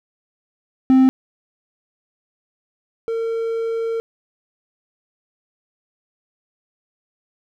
triangle tone pair in turn, 261.6 / 455.6 Hz, C4 / A#4, 0 / -40 cents, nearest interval minor seventh, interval 960 cents, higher second, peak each -7 / -18 dBFS, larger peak first, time 0.9-1.09 / 3.08-4 s, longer second, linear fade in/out 0 ms, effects none

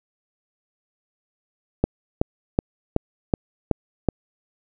click train, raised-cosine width 2 ms, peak -4 dBFS, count 7, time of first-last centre 1.84-4.087 s, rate 2.67 Hz, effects none

